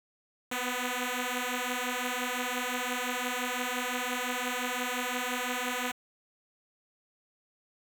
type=beating tone pair; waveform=5% pulse; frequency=246.1 / 251.9 Hz; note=B3 / B3; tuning=-6 / +34 cents; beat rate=5.8 Hz; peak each=-22 dBFS; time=0.51-5.92 s; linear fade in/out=10 ms; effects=8-bit